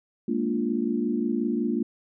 sine chord, Bb dominant seventh, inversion third, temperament equal with one note detuned, 207.7 / 233.1 / 292.1 / 349.2 Hz, Ab3 / Bb3 / D4 / F4, 0 / 0 / -9 / 0 cents, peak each -31 / -26 / -30 / -30 dBFS, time 0.28-1.83 s, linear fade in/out 5 ms, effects none

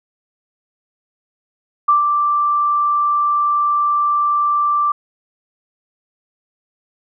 sine tone with ADSR envelope, 1174.7 Hz, D6, in tune, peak -8 dBFS, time 1.88-4.92 s, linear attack 9 ms, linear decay 130 ms, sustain -5 dB, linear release 4 ms, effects none

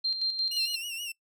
sine tone with tremolo, 4173 Hz, C8, 5 cents flat, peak -25 dBFS, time 0.04-0.76 s, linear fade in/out 10 ms, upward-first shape square, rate 5.7 Hz, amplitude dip 55%
sawtooth tone with vibrato, 2794 Hz, F7, in tune, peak -31 dBFS, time 0.51-1.12 s, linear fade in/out 5 ms, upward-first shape sine, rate 6.3 Hz, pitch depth 77 cents each way
effects noise-tail reverb RT60 0.1 s tail -23 dB re dry

